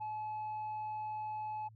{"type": "tone", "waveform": "sine", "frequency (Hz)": 857, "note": "A5", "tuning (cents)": -46, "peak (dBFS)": -35, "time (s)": [0, 1.69], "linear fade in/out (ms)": 20, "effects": ["tanh soft clip ceiling -36 dBFS", "added 110 Hz sine -55 dBFS peak until 1.75 s"]}